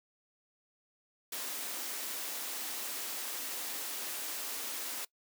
white high-pass noise, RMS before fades -39 dBFS, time 1.32-5.05 s, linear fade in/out 5 ms, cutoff 230 Hz, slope 48 dB/octave, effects noise-tail reverb RT60 0.1 s tail -22 dB re dry

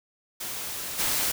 white noise with level steps, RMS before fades -34 / -26 dBFS, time 0.4-1.32 s, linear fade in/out 10 ms, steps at 0.98 s, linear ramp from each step 20 ms, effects none

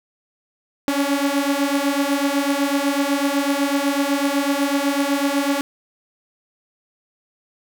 sawtooth beating tone pair, 277.2 / 285.2 Hz, C#4 / C#4, 0 / +49 cents, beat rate 8 Hz, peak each -17 dBFS, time 0.88-5.61 s, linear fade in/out 0 ms, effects none

